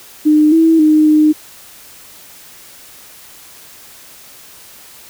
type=tone with pitch steps; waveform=sine; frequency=303.9 / 324.8 / 307.7 / 305.8 Hz; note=D#4 / E4 / D#4 / D#4; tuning=-41 / -26 / -19 / -30 cents; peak=-6 dBFS; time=0.25-1.33 s; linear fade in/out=20 ms; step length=270 ms; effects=white hiss -39 dBFS RMS until 5.09 s